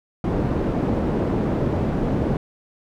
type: low-pass noise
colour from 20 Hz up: white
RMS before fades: -22 dBFS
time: 0.24-2.37 s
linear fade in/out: 2 ms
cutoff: 350 Hz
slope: 12 dB/octave
effects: none